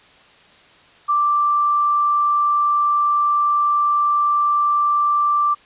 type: tone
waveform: sine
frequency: 1175 Hz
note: D6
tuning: 1 cent sharp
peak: -14 dBFS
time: 1.08-5.55 s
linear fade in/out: 20 ms
effects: white hiss -49 dBFS RMS until 5.65 s + resampled to 8000 Hz